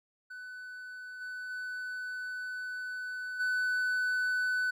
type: tone with level steps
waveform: triangle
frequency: 1499 Hz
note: F#6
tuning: 22 cents sharp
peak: -40 / -36 / -34 / -26 dBFS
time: 0.3-4.71 s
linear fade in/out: 10 ms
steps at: 1.2 / 1.49 / 3.39 s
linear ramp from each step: 20 ms
effects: none